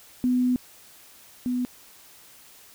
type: tone pair in turn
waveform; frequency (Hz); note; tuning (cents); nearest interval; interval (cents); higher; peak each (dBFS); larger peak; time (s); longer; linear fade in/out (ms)
sine; 250 / 248.4; B3 / B3; +21 / +10; unison; 11; first; -19 / -23; first; 0.24-0.56 / 1.46-1.65; first; 0
effects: white hiss -51 dBFS RMS until 2.74 s